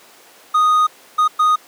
triangle tone bursts at uneven times, 1241 Hz, D#6, 5 cents flat, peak -9 dBFS, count 3, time 0.54-0.87 / 1.18-1.28 / 1.39-1.56 s, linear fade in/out 10 ms, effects pink hiss -45 dBFS RMS until 1.67 s + high-pass 400 Hz 12 dB/octave

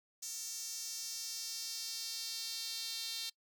sawtooth tone with high-pass filter sweep, 453.9 Hz, A#4, 46 cents flat, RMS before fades -42 dBFS, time 0.22-3.3 s, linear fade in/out 10 ms, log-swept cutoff 6300 to 4000 Hz, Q 3, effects noise-tail reverb RT60 0.1 s tail -22 dB re dry

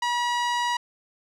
sawtooth tone, 964 Hz, B5, 42 cents flat, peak -19 dBFS, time 0.02-0.77 s, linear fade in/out 5 ms, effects low-pass 6000 Hz 12 dB/octave

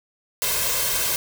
white noise with comb filter, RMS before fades -23 dBFS, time 0.42-1.16 s, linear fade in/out 0 ms, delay 1.9 ms, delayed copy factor +0.7, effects none

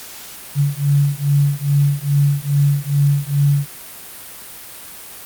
sine beating tone pair, 141.4 / 143.8 Hz, C#3 / D3, +35 / -36 cents, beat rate 2.4 Hz, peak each -16 dBFS, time 0.55-3.67 s, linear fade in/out 50 ms, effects white hiss -35 dBFS RMS until 5.25 s + Opus 48 kbps

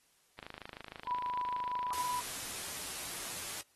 click train, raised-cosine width 0.3 ms, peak -29 dBFS, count 43, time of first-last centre 0.39-1.981 s, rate 26.4 Hz
sine tone, 990 Hz, B5, 4 cents sharp, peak -33 dBFS, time 1.07-2.2 s, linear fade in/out 2 ms
white noise, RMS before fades -41 dBFS, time 1.93-3.61 s, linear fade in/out 0 ms
effects white hiss -70 dBFS RMS until 3.75 s + AAC 32 kbps

